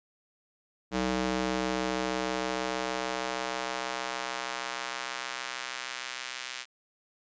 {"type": "tone with high-pass filter sweep", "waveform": "square", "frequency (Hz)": 63.2, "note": "B1", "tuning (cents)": 41, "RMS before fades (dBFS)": -33, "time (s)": [0.91, 6.66], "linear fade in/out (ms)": 50, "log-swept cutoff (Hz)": [220, 2200], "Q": 0.85, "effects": ["resampled to 16000 Hz"]}